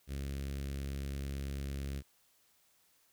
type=tone with notch filter; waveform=sawtooth; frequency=69 Hz; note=C#2; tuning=7 cents flat; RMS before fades=-39 dBFS; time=0.07-2.03 s; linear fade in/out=50 ms; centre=900 Hz; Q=0.58; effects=white hiss -70 dBFS RMS until 3.12 s